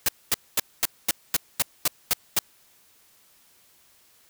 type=noise bursts; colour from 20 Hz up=white; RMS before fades=-21 dBFS; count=10; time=0.06-2.39 s; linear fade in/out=2 ms; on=26 ms; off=230 ms; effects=white hiss -59 dBFS RMS until 4.29 s